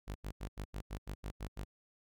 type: tone bursts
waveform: sawtooth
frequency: 50.8 Hz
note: G#1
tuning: 38 cents flat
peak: -35 dBFS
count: 10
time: 0.07-1.648 s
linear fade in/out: 20 ms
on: 84 ms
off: 82 ms
effects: none